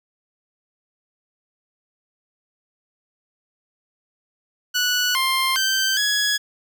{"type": "tone with pitch steps", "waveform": "15% pulse", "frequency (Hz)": [1476, 1055, 1555, 1676], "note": ["F#6", "C6", "G6", "G#6"], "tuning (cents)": [-5, 14, -14, 15], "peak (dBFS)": -12, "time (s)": [4.74, 6.38], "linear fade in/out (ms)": 20, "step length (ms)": 410, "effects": []}